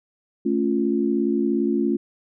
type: chord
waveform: sine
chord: A augmented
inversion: none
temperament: equal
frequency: 220 / 277.2 / 349.2 Hz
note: A3 / C#4 / E#4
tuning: 0 / 0 / 0 cents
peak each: -23 dBFS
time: 0.45-1.97 s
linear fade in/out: 10 ms
effects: none